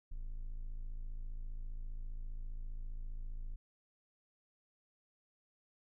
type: tone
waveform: triangle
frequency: 27.5 Hz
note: A0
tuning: in tune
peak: -37 dBFS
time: 0.11-3.56 s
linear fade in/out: 10 ms
effects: none